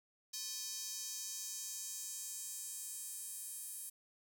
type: tone with high-pass filter sweep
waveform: square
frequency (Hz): 350.2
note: F4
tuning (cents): +5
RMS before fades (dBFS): -45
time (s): 0.33-3.9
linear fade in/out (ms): 10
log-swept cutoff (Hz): 5300 to 9600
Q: 2.4
effects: none